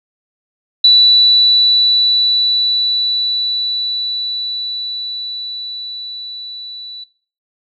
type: tone with level ramp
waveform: sine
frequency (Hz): 3960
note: B7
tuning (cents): +4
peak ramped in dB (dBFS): -4 to -27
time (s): 0.84-7.04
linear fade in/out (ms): 5
effects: noise-tail reverb RT60 0.4 s tail -17 dB re dry